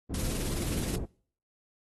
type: low-pass noise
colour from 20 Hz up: pink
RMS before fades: -33 dBFS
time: 0.09-1.06 s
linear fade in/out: 20 ms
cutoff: 340 Hz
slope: 12 dB/octave
type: noise with tremolo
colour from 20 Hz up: white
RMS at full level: -37 dBFS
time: 0.14-0.96 s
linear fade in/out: 2 ms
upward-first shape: sine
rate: 19 Hz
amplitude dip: 40%
effects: noise-tail reverb RT60 0.5 s tail -24 dB re dry + AAC 32 kbps